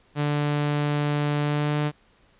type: tone with pitch glide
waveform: sawtooth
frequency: 146.83 to 148.71 Hz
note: D3 to D3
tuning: 0 to +22 cents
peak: -18 dBFS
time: 0.15-1.92 s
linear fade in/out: 50 ms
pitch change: +22 cents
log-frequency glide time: 1.4-1.79 s
effects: pink hiss -60 dBFS RMS until 2.39 s + resampled to 8000 Hz

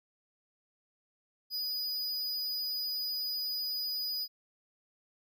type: tone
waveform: square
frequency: 4946 Hz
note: D#8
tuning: 11 cents flat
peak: -33 dBFS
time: 1.5-4.28 s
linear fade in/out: 50 ms
effects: none

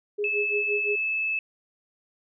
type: tone with tremolo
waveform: sine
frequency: 413.3 Hz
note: G#4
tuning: 8 cents flat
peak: -24 dBFS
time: 0.18-0.96 s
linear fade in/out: 10 ms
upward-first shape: sine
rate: 5.8 Hz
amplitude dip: 95%
type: tone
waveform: sine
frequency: 2611 Hz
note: E7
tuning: 17 cents flat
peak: -24 dBFS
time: 0.24-1.39 s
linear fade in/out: 2 ms
effects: none

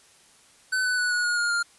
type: tone with pitch steps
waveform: square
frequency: 1515 / 1495.9 / 1477 / 1458.3 / 1439.9 / 1421.7 / 1403.8 Hz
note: F#6 / F#6 / F#6 / F#6 / F#6 / F6 / F6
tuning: +40 / +19 / -3 / -26 / -48 / +30 / +9 cents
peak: -23 dBFS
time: 0.72-1.63 s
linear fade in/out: 10 ms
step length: 130 ms
effects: white hiss -56 dBFS RMS until 1.78 s + resampled to 24000 Hz

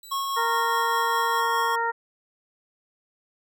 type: tone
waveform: 15% pulse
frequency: 3951 Hz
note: B7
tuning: in tune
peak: -35 dBFS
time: 0.03-1.4 s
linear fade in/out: 2 ms
type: tone with tremolo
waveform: square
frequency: 1095 Hz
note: C#6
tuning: 22 cents flat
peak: -25 dBFS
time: 0.11-1.76 s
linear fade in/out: 10 ms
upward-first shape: triangle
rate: 4.9 Hz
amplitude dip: 30%
type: harmonic tone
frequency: 463 Hz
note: A#4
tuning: 12 cents flat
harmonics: 1 / 2 / 3 / 4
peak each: -31 / -25 / -29 / -31 dBFS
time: 0.36-1.92 s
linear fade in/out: 20 ms
effects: none

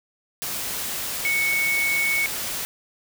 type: tone in noise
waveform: sine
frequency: 2217 Hz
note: C#7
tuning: in tune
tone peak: -20 dBFS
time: 1.25-2.26 s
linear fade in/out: 0 ms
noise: white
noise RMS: -29 dBFS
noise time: 0.42-2.65 s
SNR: +6 dB
effects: none

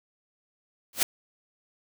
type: noise with exponential growth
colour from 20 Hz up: white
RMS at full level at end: -17 dBFS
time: 0.93-1.03 s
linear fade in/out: 2 ms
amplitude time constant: 21 ms
effects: none

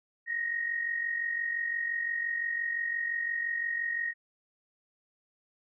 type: tone pair together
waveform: sine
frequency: 1864.7 / 1910.5 Hz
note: A#6 / A#6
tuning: 0 / +42 cents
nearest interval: unison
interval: 42 cents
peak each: -30 / -37 dBFS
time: 0.26-4.14 s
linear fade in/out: 50 ms
effects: none

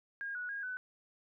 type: tone with pitch steps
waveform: sine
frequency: 1624 / 1468 / 1631 / 1502 Hz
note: G#6 / F#6 / G#6 / F#6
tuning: -39 / -14 / -32 / +26 cents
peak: -37 dBFS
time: 0.21-0.77 s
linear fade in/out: 0 ms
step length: 140 ms
effects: none

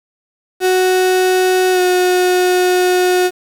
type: tone with pitch glide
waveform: 35% pulse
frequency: 370 to 363.4 Hz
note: F#4 to F#4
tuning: 0 to -31 cents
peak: -9 dBFS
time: 0.6-3.31 s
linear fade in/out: 50 ms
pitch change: -31 cents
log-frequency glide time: 1.72-1.8 s
effects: 7-bit

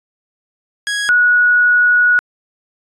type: tone pair in turn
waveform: sawtooth / sine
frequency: 1658 / 1461 Hz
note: G#6 / F#6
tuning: -3 / -22 cents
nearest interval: major second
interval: 219 cents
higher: first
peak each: -13 / -8 dBFS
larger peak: second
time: 0.87-1.09 / 1.09-2.19 s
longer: second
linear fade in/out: 0 ms
effects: resampled to 22050 Hz

